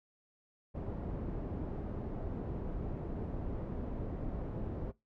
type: low-pass noise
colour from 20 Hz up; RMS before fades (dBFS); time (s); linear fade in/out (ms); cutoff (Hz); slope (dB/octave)
pink; -39; 0.74-4.92; 20; 500; 12
effects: noise-tail reverb RT60 0.2 s tail -20 dB re dry